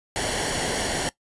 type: noise with comb filter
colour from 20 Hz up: pink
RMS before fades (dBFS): -26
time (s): 0.16-1.09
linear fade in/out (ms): 0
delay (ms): 0.8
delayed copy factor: -0.6
effects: noise-tail reverb RT60 0.1 s tail -18 dB re dry + resampled to 24000 Hz